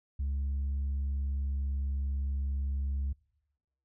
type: tone with pitch glide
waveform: sine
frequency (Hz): 69.3 to 68.82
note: C#2 to C#2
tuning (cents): 0 to -12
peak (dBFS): -27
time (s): 0.19-3.13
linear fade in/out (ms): 10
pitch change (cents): -12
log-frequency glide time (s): 0.86-1.75
effects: noise-tail reverb RT60 1.0 s tail -26 dB re dry + tanh soft clip ceiling -28 dBFS